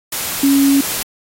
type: tone in noise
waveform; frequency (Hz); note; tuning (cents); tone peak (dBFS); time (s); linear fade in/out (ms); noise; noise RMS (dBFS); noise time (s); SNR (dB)
sine; 277.2; C#4; 0; -9; 0.43-0.81; 5; white; -21; 0.12-1.03; +9
effects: AAC 48 kbps